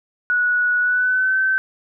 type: tone with pitch glide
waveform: sine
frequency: 1466 to 1539.8 Hz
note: F#6 to G6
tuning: -16 to -31 cents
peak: -15 dBFS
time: 0.3-1.58 s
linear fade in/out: 0 ms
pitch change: +85 cents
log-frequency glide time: 0.8-1.39 s
effects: none